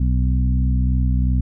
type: harmonic tone with a mistuned harmonic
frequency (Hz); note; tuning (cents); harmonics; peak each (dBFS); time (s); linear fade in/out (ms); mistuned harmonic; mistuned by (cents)
63; B1; +35; 1 / 2 / 3 / 4; -16 / -22 / -26 / -28; 0-1.41; 5; 1; +23
effects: none